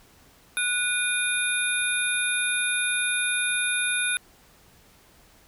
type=tone cluster; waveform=sine; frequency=1470 / 2436 / 3650 / 10630 Hz; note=F#6 / D#7 / A#7 / E9; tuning=-12 / -37 / -37 / +13 cents; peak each=-27 / -28 / -31 / -28 dBFS; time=0.57-4.17 s; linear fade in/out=0 ms; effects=pink hiss -56 dBFS RMS until 5.47 s